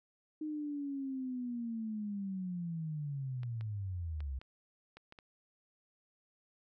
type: linear sweep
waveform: sine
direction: down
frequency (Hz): 310 to 63.3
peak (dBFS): -36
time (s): 0.41-4.39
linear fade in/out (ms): 5
type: clicks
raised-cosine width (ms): 0.3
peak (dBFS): -36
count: 7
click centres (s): 3.433 / 3.61 / 4.205 / 4.415 / 4.97 / 5.124 / 5.188
effects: none